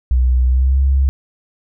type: tone with pitch glide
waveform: sine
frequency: 62.7 to 67.59 Hz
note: B1 to C#2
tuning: +27 to -43 cents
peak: -10 dBFS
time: 0.11-1.09 s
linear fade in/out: 0 ms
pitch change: +130 cents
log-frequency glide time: 0.46-0.8 s
effects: none

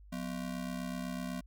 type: ring-modulated tone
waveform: square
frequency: 215 Hz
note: A3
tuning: 40 cents flat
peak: -34 dBFS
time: 0.12-1.41 s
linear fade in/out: 10 ms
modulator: 34 Hz
effects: added 50 Hz sine -52 dBFS peak until 1.46 s

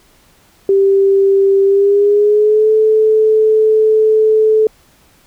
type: tone with pitch glide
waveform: sine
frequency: 392 to 435 Hz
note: G4 to A4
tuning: 0 to -20 cents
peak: -7 dBFS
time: 0.69-4.67 s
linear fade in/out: 2 ms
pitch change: +180 cents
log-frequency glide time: 1.64-2.71 s
effects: pink hiss -50 dBFS RMS until 5.26 s

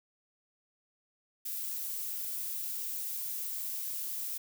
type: noise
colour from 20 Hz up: violet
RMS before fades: -37 dBFS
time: 1.45-4.38 s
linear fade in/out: 10 ms
effects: none

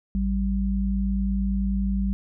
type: tone pair together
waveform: sine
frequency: 54.53 / 194.9 Hz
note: A1 / G3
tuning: -15 / -10 cents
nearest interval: octave + minor seventh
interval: 2205 cents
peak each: -24 dBFS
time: 0.15-2.13 s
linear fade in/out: 0 ms
effects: none

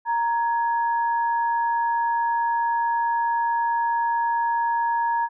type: tone pair together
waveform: sine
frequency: 932.3 / 1680 Hz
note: A#5 / G#6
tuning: 0 / +19 cents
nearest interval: minor seventh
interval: 1019 cents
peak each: -20 / -31 dBFS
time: 0.05-5.29 s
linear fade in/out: 50 ms
effects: none

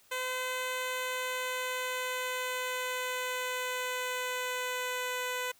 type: tone with pitch glide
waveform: 10% pulse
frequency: 510 to 500.7 Hz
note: C5 to B4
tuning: -44 to +24 cents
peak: -24 dBFS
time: 0.11-5.52 s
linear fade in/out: 10 ms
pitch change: -32 cents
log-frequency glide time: 0.73-5.19 s
effects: white hiss -63 dBFS RMS until 5.59 s

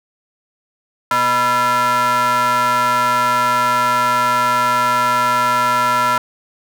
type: ring-modulated tone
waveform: square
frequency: 185 Hz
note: F#3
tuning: in tune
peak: -11 dBFS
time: 1.11-6.18 s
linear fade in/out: 2 ms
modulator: 1170 Hz
effects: none

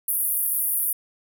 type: band-pass noise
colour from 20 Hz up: pink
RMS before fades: -24 dBFS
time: 0.08-0.93 s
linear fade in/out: 5 ms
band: 10000 to 16000 Hz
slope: 96 dB/octave
effects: none

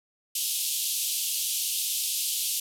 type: band-pass noise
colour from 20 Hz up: white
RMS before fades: -29 dBFS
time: 0.35-2.6 s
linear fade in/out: 5 ms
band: 2800 to 14000 Hz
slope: 48 dB/octave
effects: none

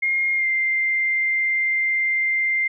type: tone with pitch glide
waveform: sine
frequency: 2134 to 2094 Hz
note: C7 to C7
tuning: +34 to +1 cents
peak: -18 dBFS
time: 0.02-2.68 s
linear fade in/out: 10 ms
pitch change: -33 cents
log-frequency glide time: 0.35-0.47 s
effects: none

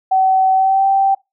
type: tone with pitch glide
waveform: sine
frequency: 760 to 780 Hz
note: F#5 to G5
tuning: +46 to -9 cents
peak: -10 dBFS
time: 0.11-1.15 s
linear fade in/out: 10 ms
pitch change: +45 cents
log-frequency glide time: 0.54-0.86 s
effects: noise-tail reverb RT60 0.2 s tail -22 dB re dry

